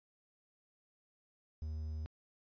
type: tone with quantisation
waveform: triangle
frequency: 77.78 Hz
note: D#2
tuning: in tune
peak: -36 dBFS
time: 1.62-2.06 s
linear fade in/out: 0 ms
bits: 11
effects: resampled to 11025 Hz